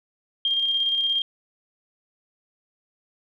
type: tone with tremolo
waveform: sine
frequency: 3208 Hz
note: G7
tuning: 39 cents sharp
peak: -19 dBFS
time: 0.45-1.22 s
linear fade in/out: 2 ms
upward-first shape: square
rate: 17 Hz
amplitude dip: 30%
effects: none